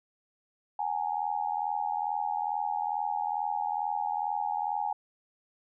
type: tone with amplitude modulation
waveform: sine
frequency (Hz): 829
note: G#5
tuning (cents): -3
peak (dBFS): -24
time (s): 0.79-4.93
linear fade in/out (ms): 5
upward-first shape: sine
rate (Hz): 82.3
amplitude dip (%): 95
effects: none